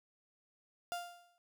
35% pulse tone with exponential decay, 699 Hz, F5, 1 cent sharp, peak -33 dBFS, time 0.92-1.38 s, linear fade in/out 0 ms, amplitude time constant 100 ms, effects none

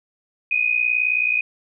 sine tone pair together, 2460 / 2519 Hz, D#7 / D#7, -20 / +21 cents, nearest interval unison, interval 41 cents, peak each -20 dBFS, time 0.51-1.41 s, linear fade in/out 5 ms, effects none

